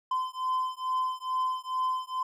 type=beating tone pair; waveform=triangle; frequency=1026 / 1028.3 Hz; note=C6 / C6; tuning=-34 / -30 cents; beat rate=2.3 Hz; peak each=-29 dBFS; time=0.11-2.23 s; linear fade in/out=5 ms; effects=none